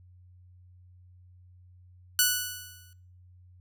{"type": "tone with exponential decay", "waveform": "5% pulse", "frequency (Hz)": 1480, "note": "F#6", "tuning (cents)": 0, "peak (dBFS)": -7, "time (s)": [2.19, 2.93], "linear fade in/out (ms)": 1, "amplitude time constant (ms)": 160, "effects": ["noise-tail reverb RT60 0.6 s tail -22 dB re dry", "added 90 Hz sine -52 dBFS peak until 3.6 s"]}